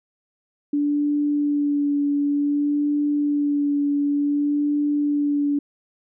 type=tone with vibrato; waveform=sine; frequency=289.7 Hz; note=D4; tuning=24 cents flat; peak=-18 dBFS; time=0.73-5.59 s; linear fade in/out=5 ms; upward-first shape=sine; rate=0.55 Hz; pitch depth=17 cents each way; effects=none